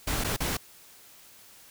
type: noise with dropouts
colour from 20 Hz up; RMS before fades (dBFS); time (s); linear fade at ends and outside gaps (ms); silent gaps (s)
pink; -29; 0.07-0.57; 5; 0.239-0.244 / 0.365-0.403
effects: white hiss -53 dBFS RMS until 1.7 s